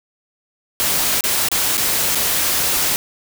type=noise with dropouts; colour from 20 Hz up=white; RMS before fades=-18 dBFS; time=0.8-2.96 s; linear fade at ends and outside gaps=0 ms; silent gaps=1.208-1.239 / 1.486-1.516 / 1.771-1.778 / 2.149-2.155 s; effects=none